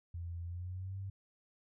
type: tone with pitch glide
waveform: sine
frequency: 85.5 to 97.09 Hz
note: F2 to G2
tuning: -36 to -16 cents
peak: -39 dBFS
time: 0.14-1.1 s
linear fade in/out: 5 ms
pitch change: +220 cents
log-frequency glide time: 0.44-0.98 s
effects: none